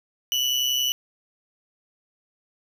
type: tone with amplitude modulation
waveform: 35% pulse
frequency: 2960 Hz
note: F#7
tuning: in tune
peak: -17 dBFS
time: 0.32-0.92 s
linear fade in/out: 0 ms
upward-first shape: sine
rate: 131 Hz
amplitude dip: 55%
effects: none